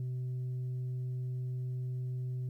sine tone, 126.7 Hz, B2, 45 cents sharp, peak -31 dBFS, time 0-2.49 s, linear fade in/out 2 ms, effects tanh soft clip ceiling -33 dBFS + 12-bit

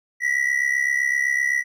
triangle ring-modulated tone, 1949 Hz, B6, 23 cents flat, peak -14 dBFS, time 0.2-1.64 s, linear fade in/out 50 ms, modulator 33.9 Hz, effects none

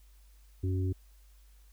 harmonic tone, 93.2 Hz, F#2, 13 cents sharp, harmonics 1 / 3 / 4, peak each -28 / -38 / -40 dBFS, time 0.63-0.93 s, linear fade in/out 10 ms, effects added 50 Hz sine -55 dBFS peak until 1.72 s + white hiss -68 dBFS RMS until 1.72 s

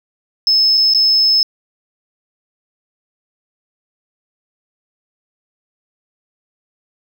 sine tone with dropouts, 5210 Hz, E8, 21 cents flat, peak -8 dBFS, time 0.47-1.43 s, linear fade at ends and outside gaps 1 ms, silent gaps 0.773-0.776 / 0.937-0.947 s, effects tanh soft clip ceiling -5 dBFS

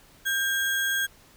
sine tone with sample-and-hold, 1592 Hz, G6, 26 cents sharp, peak -23 dBFS, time 0.25-1.07 s, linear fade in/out 20 ms, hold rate 4900 Hz, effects pink hiss -55 dBFS RMS until 1.36 s

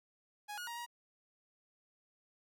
sawtooth tone with pitch steps, 831 / 1445 / 942 / 952 Hz, G#5 / F#6 / A#5 / A#5, +1 / -41 / +18 / +36 cents, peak -38 dBFS, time 0.48-0.864 s, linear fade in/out 20 ms, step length 96 ms, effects none

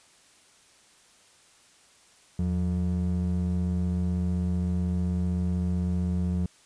triangle ring-modulated tone, 130.81 Hz, C3, in tune, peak -19 dBFS, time 2.39-6.46 s, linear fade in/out 2 ms, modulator 47.9 Hz, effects white hiss -58 dBFS RMS until 6.65 s + resampled to 22050 Hz

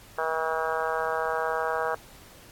harmonic tone, 160.5 Hz, E3, 46 cents flat, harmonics 3 / 4 / 5 / 6 / 7 / 8 / 9 / 10, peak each -31 / -32 / -33 / -34 / -34 / -35 / -36 / -36 dBFS, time 0.18-1.95 s, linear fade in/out 5 ms, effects pink hiss -51 dBFS RMS until 2.51 s + AAC 64 kbps

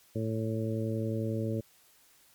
harmonic tone, 111.2 Hz, A2, 19 cents sharp, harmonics 1 / 2 / 3 / 4 / 5, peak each -32 / -35 / -37 / -38 / -39 dBFS, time 0.15-1.61 s, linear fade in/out 10 ms, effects white hiss -62 dBFS RMS until 2.34 s + MP3 96 kbps

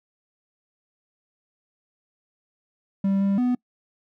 triangle tone with pitch steps, 195.7 / 197.6 / 248 Hz, G3 / G3 / B3, -3 / +14 / +7 cents, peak -17 dBFS, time 3.04-3.55 s, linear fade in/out 5 ms, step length 170 ms, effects noise-tail reverb RT60 0.1 s tail -25 dB re dry

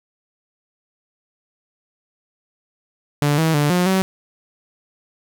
sawtooth tone with pitch steps, 145.8 / 161 / 146.7 / 178.9 / 189.5 Hz, D3 / E3 / D3 / F3 / F#3, -12 / -41 / -2 / +42 / +42 cents, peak -11 dBFS, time 3.22-4.02 s, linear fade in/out 0 ms, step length 160 ms, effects 8-bit

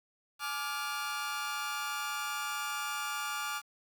sawtooth chord, D diminished, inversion second, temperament just, 845.8 / 1174.7 / 1409.6 Hz, Ab5 / D6 / F6, +31 / 0 / +16 cents, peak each -38 / -34 / -34 dBFS, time 0.39-3.62 s, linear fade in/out 50 ms, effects 9-bit

